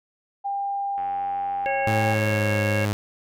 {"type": "tone", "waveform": "sine", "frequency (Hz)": 798, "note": "G5", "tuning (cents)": 31, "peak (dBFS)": -24, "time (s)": [0.44, 2.15], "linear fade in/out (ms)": 20}
{"type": "click train", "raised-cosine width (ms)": 0.5, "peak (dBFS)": -28, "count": 150, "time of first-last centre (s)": [0.98, 2.587], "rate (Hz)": 92.7}
{"type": "harmonic tone", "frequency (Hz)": 548, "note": "C#5", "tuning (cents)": -20, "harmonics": [1, 3, 4, 5], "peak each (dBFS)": [-26, -31, -32, -33], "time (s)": [1.66, 2.85], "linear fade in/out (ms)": 0}
{"type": "tone with pitch glide", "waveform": "sawtooth", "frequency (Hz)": [107.8, 103.47], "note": ["A2", "G#2"], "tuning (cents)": [-35, -6], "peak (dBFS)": -18, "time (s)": [1.87, 2.93], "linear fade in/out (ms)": 0, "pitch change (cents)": -71, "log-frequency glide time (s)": [2.06, 2.53]}
{"effects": []}